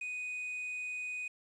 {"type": "tone with quantisation", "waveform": "triangle", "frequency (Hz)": 2489, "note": "D#7", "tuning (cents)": 0, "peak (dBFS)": -35, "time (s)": [0.01, 1.28], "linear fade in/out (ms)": 5, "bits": 10, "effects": ["resampled to 24000 Hz"]}